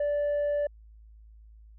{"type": "tone", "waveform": "sine", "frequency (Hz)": 583, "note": "D5", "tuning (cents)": -13, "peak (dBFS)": -22, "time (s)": [0, 0.67], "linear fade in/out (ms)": 5, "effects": ["tanh soft clip ceiling -24 dBFS", "added 54 Hz sine -49 dBFS peak until 1.78 s"]}